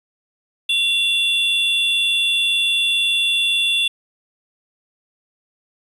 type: tone pair together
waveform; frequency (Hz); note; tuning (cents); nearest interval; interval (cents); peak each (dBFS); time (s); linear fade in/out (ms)
triangle; 2749 / 3464; F7 / A7; -28 / -28; major third; 400; -18 / -16; 0.69-3.88; 5
effects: resampled to 32000 Hz + 8-bit